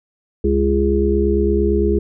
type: harmonic tone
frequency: 68.8 Hz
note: C#2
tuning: 12 cents flat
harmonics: 1 / 3 / 5 / 6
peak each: -18 / -21 / -19 / -18 dBFS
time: 0.44-1.99 s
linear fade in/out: 5 ms
effects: none